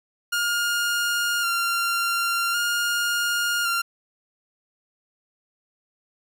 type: tone with vibrato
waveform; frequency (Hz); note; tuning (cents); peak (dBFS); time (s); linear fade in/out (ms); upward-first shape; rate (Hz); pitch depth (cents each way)
sawtooth; 1400; F6; +4; -18; 0.32-3.82; 10; square; 0.45; 21
effects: none